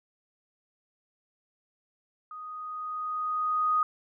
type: tone with level ramp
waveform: sine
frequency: 1244.5 Hz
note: D#6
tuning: in tune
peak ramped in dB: -39 to -21 dBFS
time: 2.31-3.83 s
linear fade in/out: 2 ms
effects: none